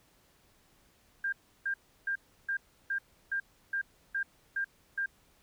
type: tone bursts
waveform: sine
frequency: 1597 Hz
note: G6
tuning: 32 cents sharp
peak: -29 dBFS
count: 10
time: 1.24-5.06 s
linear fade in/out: 5 ms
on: 85 ms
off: 330 ms
effects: pink hiss -66 dBFS RMS until 5.42 s